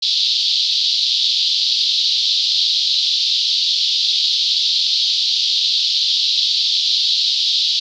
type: band-pass noise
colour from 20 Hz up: white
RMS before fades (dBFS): -17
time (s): 0.02-7.8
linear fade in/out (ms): 10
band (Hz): 3400 to 4600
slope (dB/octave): 48
effects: none

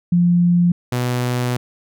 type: tone pair in turn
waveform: sine / sawtooth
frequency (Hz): 174.61 / 123.61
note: F3 / B2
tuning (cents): 0 / +2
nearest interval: tritone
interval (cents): 598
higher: first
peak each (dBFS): -11 / -14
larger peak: first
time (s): 0.12-0.72 / 0.92-1.57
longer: second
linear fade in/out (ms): 5
effects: none

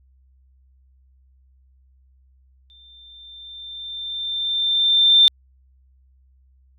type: tone with exponential growth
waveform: sine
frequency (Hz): 3577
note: A7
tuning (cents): +28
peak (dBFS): -8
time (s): 2.7-5.28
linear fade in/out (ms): 0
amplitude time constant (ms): 560
effects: added 65 Hz sine -53 dBFS peak until 6.78 s + AAC 64 kbps

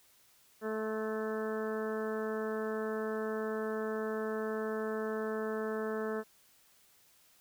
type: harmonic tone with a mistuned harmonic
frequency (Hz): 218.2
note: A3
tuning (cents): -14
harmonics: 1 / 2 / 3 / 4 / 5 / 6 / 7 / 8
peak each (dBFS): -39 / -35 / -43 / -50 / -47 / -46 / -48 / -48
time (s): 0.61-6.24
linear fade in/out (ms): 50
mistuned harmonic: 5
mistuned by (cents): -21
effects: white hiss -65 dBFS RMS until 7.4 s

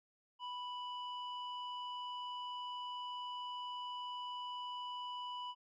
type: tone with low-pass filter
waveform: square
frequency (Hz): 987.8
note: B5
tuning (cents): 0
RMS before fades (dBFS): -44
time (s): 0.39-5.55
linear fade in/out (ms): 50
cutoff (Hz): 2500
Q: 3.9
effects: none

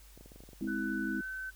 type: clicks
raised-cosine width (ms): 2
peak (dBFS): -39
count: 12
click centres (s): 0.176 / 0.21 / 0.26 / 0.319 / 0.36 / 0.405 / 0.437 / 0.49 / 0.532 / 0.61 / 0.644 / 0.675
type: chord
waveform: sine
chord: Ab augmented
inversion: none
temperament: just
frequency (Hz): 207.7 / 259.6 / 324.5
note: Ab3 / C4 / E4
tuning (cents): 0 / -13 / -27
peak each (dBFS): -37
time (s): 0.61-1.21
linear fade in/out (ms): 5
type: tone with pitch glide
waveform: sine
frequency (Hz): 1495 to 1529.1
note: F#6 to G6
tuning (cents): +17 to -43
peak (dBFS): -37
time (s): 0.67-1.51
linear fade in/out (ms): 20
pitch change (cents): +40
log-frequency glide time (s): 1.17-1.25
effects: added 50 Hz sine -54 dBFS peak until 1.55 s + white hiss -60 dBFS RMS until 1.55 s

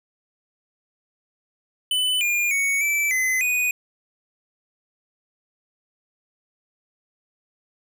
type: tone with pitch steps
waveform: square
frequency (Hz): 3005 / 2414 / 2226 / 2320 / 2038 / 2480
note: F#7 / D7 / C#7 / D7 / C7 / D#7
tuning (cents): +26 / +47 / +7 / -22 / -46 / -6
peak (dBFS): -20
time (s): 1.91-3.71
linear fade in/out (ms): 2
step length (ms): 300
effects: none

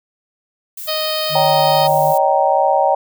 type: noise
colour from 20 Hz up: violet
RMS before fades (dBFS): -29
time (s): 0.77-2.18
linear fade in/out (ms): 5
type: harmonic tone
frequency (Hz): 622.3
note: D#5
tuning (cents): 0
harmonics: 1 / 2 / 3 / 4 / 5 / 6 / 7 / 8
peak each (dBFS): -21 / -27 / -32 / -32 / -26 / -28 / -26 / -28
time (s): 0.87-1.88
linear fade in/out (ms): 20
type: tone with pitch glide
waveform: sine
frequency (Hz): 150.6 to 149.04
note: D3 to D3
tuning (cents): +44 to +26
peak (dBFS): -24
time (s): 1.29-2.15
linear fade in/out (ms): 50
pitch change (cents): -18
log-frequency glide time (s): 1.45-2.03
type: chord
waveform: sine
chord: Eb dominant seventh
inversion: third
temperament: just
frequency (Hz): 560 / 622.3 / 777.8 / 933.4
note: Db5 / Eb5 / G5 / Bb5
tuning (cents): +18 / 0 / -14 / +2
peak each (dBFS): -17 / -18 / -15 / -18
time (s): 1.35-2.95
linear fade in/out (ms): 5
effects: none

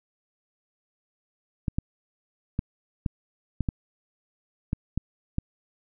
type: clicks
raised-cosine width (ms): 5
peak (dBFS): -13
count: 9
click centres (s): 1.682 / 1.785 / 2.591 / 3.062 / 3.607 / 3.688 / 4.731 / 4.976 / 5.384
effects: none

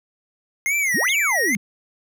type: tone with vibrato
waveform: square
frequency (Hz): 2087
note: C7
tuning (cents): -5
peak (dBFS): -19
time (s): 0.66-1.55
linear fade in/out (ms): 0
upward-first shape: sine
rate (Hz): 2.3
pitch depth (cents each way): 200
type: exponential two-way sweep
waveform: sine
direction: up then down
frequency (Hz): 154.4 to 3837 to 184.2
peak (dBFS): -23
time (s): 0.94-1.57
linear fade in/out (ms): 5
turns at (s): 1.1
effects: none

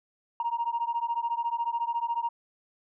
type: beating tone pair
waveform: sine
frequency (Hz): 930 / 944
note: A#5 / A#5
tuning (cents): -4 / +22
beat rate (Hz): 14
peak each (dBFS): -29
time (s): 0.4-2.29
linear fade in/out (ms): 2
effects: tanh soft clip ceiling -21 dBFS

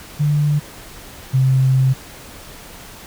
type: tone pair in turn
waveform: sine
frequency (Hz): 147.8 / 131.66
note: D3 / C3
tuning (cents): +11 / +11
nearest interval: major second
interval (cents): 200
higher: first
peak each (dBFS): -13 / -11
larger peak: second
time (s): 0.19-0.6 / 1.33-1.94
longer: second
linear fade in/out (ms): 20
effects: pink hiss -38 dBFS RMS until 3.06 s

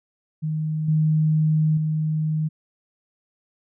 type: tone with level steps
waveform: sine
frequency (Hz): 155.56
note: D#3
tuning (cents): 0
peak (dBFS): -22 / -16 / -20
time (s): 0.42-2.49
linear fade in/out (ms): 20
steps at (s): 0.88 / 1.77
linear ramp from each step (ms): 5
effects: none

